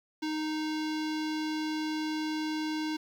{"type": "tone with low-pass filter", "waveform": "square", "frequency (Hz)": 310, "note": "D#4", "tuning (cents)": -6, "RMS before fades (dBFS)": -33, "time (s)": [0.22, 2.97], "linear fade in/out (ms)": 10, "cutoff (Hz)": 4800, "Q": 2, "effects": ["9-bit"]}